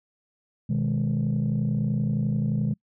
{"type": "chord", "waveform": "sine", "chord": "G# minor", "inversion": "first", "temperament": "just", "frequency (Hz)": [124.59, 155.74, 207.7], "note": ["B2", "D#3", "G#3"], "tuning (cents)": [16, 2, 0], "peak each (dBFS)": -25, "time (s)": [0.69, 2.74], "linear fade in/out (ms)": 10, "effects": ["noise-tail reverb RT60 0.1 s tail -26 dB re dry", "tanh soft clip ceiling -18 dBFS"]}